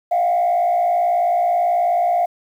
sine tone with frequency modulation, 702 Hz, F5, 9 cents sharp, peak -13 dBFS, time 0.11-2.26 s, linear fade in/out 10 ms, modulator 58.5 Hz, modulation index 0.71, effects tanh soft clip ceiling -11 dBFS + 8-bit

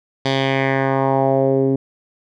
10% pulse tone with low-pass filter sweep, 134.9 Hz, C#3, 47 cents flat, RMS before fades -17 dBFS, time 0.25-1.76 s, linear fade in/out 5 ms, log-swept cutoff 4200 to 320 Hz, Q 2.4, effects none

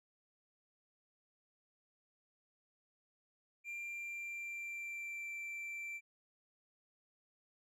triangle tone with pitch glide, 2380 to 2345 Hz, D7 to D7, +22 to -3 cents, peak -40 dBFS, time 3.64-6.01 s, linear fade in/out 50 ms, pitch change -25 cents, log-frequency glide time 3.76-5.32 s, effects none

